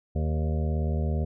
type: harmonic tone with a mistuned harmonic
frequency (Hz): 77.78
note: D#2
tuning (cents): 0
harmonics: 1 / 2 / 3 / 5 / 6 / 7 / 8 / 9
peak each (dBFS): -25 / -31 / -35 / -39 / -41 / -42 / -43 / -44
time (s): 0.15-1.25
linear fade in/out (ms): 10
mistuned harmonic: 8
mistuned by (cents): -32
effects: none